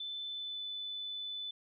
sine tone with pitch glide, 3520 to 3500 Hz, A7 to A7, 0 to -10 cents, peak -38 dBFS, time 0-1.51 s, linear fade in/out 5 ms, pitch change -10 cents, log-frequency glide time 0.27-0.61 s, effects none

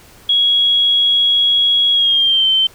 sine tone with pitch glide, 3322 to 3100 Hz, G#7 to G7, 0 to -20 cents, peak -10 dBFS, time 0.29-2.67 s, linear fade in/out 5 ms, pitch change -120 cents, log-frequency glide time 1.92-2.48 s, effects pink hiss -44 dBFS RMS until 2.74 s

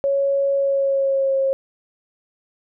sine tone with pitch glide, 554.4 to 539.2 Hz, C#5 to C#5, 0 to -48 cents, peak -16 dBFS, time 0.04-1.53 s, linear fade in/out 0 ms, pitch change -48 cents, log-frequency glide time 0.55-1.38 s, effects none

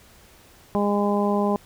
harmonic tone, 204.1 Hz, G#3, 30 cents flat, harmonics 1 / 2 / 3 / 4 / 5, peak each -22 / -25 / -27 / -28 / -29 dBFS, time 0.75-1.56 s, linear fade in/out 0 ms, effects pink hiss -52 dBFS RMS until 1.65 s

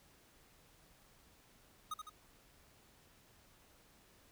square tone with echo, 1248 Hz, D#6, 5 cents sharp, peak -39 dBFS, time 1.91-1.94 s, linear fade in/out 5 ms, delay 78 ms, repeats 2, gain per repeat -5 dB, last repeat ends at 2.096 s, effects pink hiss -66 dBFS RMS until 4.31 s

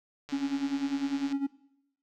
click train, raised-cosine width 0.2 ms, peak -27 dBFS, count 152, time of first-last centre 0.29-1.324 s, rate 146 Hz
triangle tone with tremolo, 277.2 Hz, C#4, in tune, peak -23 dBFS, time 0.32-1.47 s, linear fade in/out 10 ms, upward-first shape sine, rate 10 Hz, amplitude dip 75%
effects noise-tail reverb RT60 0.8 s tail -20 dB re dry

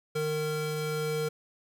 square tone pair together, 153.51 / 459.7 Hz, D#3 / A#4, -23 / -24 cents, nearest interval octave + perfect fifth, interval 1899 cents, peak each -34 / -31 dBFS, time 0.15-1.29 s, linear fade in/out 10 ms, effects none

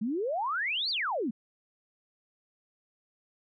sine exponential two-way sweep, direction up then down, 201 to 4800 to 201 Hz, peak -28 dBFS, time 0.01-1.31 s, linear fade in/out 10 ms, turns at 0.9 s, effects none

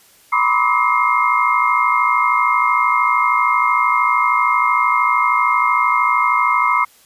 sine tone cluster, 976 / 1029 / 1159 / 1275 / 2125 Hz, B5 / C6 / D6 / D#6 / C7, -21 / -29 / -23 / +42 / +26 cents, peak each -19 dBFS, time 0.32-6.85 s, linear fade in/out 10 ms, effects white hiss -50 dBFS RMS until 7.05 s + resampled to 32000 Hz

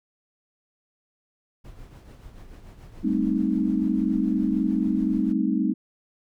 brown noise with tremolo, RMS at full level -41 dBFS, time 1.64-5.33 s, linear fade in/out 10 ms, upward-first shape triangle, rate 6.9 Hz, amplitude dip 55%
sine chord, A half-diminished seventh, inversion third, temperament equal, 196 / 220 / 261.6 / 311.1 Hz, G3 / A3 / C4 / Eb4, 0 / 0 / 0 / 0 cents, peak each -26 dBFS, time 3.03-5.74 s, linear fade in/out 20 ms
effects none

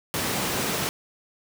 pink high-pass noise, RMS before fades -27 dBFS, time 0.14-0.89 s, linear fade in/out 0 ms, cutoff 130 Hz, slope 12 dB/octave, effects none

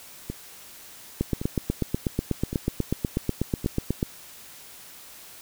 two click trains, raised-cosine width 3 ms, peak -10 / -17 dBFS, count 24 / 4, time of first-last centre 1.21-4.029 / 0.3-3.644 s, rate 8.16 / 0.897 Hz, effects white hiss -46 dBFS RMS until 5.41 s

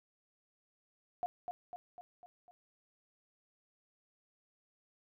sine tone with echo, 713 Hz, F5, 36 cents sharp, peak -32 dBFS, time 1.23-1.26 s, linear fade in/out 0 ms, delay 250 ms, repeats 5, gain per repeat -5 dB, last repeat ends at 2.51 s, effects none

